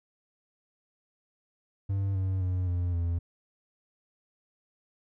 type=tone with pitch steps; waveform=triangle; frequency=98 / 94.66 / 91.44 / 88.32 / 85.31 Hz; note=G2 / F#2 / F#2 / F2 / F2; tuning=0 / +40 / -20 / +20 / -40 cents; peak=-24 dBFS; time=1.89-3.19 s; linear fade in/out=10 ms; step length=260 ms; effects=none